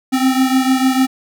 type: beating tone pair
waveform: square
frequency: 259.6 / 266.3 Hz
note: C4 / C4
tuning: -13 / +31 cents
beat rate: 6.7 Hz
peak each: -14 / -18 dBFS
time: 0.12-1.07 s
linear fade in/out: 20 ms
effects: none